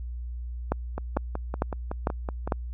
two click trains, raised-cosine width 1 ms, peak -10 / -17 dBFS, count 5 / 9, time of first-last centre 0.72-2.522 / 0.98-2.475 s, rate 2.22 / 5.35 Hz, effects added 60 Hz sine -32 dBFS peak until 2.73 s

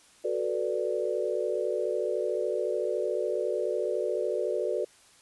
sine chord, B minor seventh, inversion second, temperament equal, 370 / 440 / 493.9 / 587.3 Hz, F#4 / A4 / B4 / D5, 0 / 0 / 0 / 0 cents, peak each -32 dBFS, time 0.24-4.85 s, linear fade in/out 10 ms, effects white hiss -58 dBFS RMS until 5.21 s + resampled to 24000 Hz

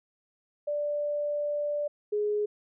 sine tone pair in turn, 587.3 / 417.7 Hz, D5 / G#4, 0 / +10 cents, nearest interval tritone, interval 590 cents, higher first, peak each -27 / -25 dBFS, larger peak second, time 0.67-1.88 / 2.12-2.46 s, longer first, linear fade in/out 10 ms, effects none

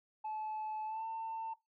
sine tone with pitch glide, 864 to 897.1 Hz, A5 to A5, -32 to +33 cents, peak -36 dBFS, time 0.24-1.54 s, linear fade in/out 10 ms, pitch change +65 cents, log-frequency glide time 0.85-1.05 s, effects noise-tail reverb RT60 0.2 s tail -19 dB re dry + tanh soft clip ceiling -35 dBFS

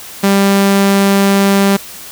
sawtooth tone, 197.6 Hz, G3, 14 cents sharp, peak -4 dBFS, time 0.23-1.77 s, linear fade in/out 10 ms, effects white hiss -31 dBFS RMS until 2.11 s

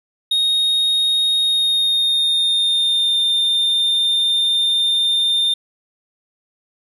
triangle tone with pitch glide, 3729 to 3612 Hz, A#7 to A7, 0 to +45 cents, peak -13 dBFS, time 0.31-5.54 s, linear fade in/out 5 ms, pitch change -55 cents, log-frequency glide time 1.4-3.21 s, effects none

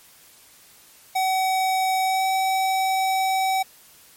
square tone with pitch glide, 756 to 763 Hz, F#5 to G5, +37 to -47 cents, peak -20 dBFS, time 1.15-3.63 s, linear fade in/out 10 ms, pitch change +16 cents, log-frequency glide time 2.02-2.26 s, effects white hiss -51 dBFS RMS until 4.16 s + MP3 64 kbps

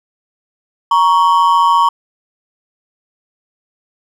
triangle ring-modulated tone, 1026 Hz, C6, 34 cents flat, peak -3 dBFS, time 0.91-1.89 s, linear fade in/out 5 ms, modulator 87 Hz, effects none

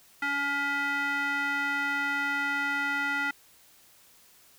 square tone with band-pass filter, 282.5 Hz, C#4, 33 cents sharp, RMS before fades -29 dBFS, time 0.22-3.31 s, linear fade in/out 5 ms, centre 1700 Hz, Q 4.9, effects white hiss -58 dBFS RMS until 4.58 s

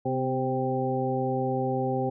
harmonic tone with a mistuned harmonic, 130.81 Hz, C3, in tune, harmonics 1 / 2 / 3 / 4 / 6, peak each -31 / -31 / -31 / -31 / -31 dBFS, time 0.05-2.1 s, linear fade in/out 10 ms, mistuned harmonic 2, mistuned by -35 cents, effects none

